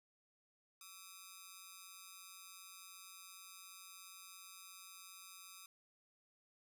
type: ring-modulated tone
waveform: 5% pulse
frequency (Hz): 1238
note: D#6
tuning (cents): -9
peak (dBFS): -39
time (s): 0.81-5.66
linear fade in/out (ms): 2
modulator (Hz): 91.4
effects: none